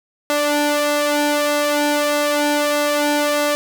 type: tone with flanger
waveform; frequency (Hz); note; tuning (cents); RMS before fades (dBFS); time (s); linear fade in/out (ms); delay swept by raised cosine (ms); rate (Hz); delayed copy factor
sawtooth; 293.7; D4; 0; -18; 0.3-3.55; 0; 1.5 to 2.16; 1.6; +0.7
effects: none